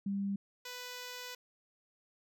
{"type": "tone pair in turn", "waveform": ["sine", "5% pulse"], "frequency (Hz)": [198.5, 495.9], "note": ["G3", "B4"], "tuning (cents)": [22, 7], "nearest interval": "octave + major third", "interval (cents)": 1585, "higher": "second", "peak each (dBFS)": [-32, -31], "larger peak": "second", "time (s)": [[0.06, 0.36], [0.65, 1.35]], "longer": "second", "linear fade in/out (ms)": 5, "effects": []}